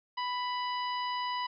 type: harmonic tone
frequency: 990 Hz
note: B5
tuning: 4 cents sharp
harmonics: 1 / 2 / 3 / 4 / 5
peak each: -32 / -41 / -41 / -48 / -45 dBFS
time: 0.17-1.47 s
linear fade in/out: 10 ms
effects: none